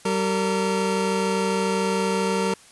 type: tone pair together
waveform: 25% pulse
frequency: 192.3 / 457.4 Hz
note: G3 / A#4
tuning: -33 / -33 cents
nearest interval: octave + minor third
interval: 1500 cents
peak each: -20 dBFS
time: 0.05-2.54 s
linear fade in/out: 5 ms
effects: white hiss -50 dBFS RMS until 2.71 s + resampled to 24000 Hz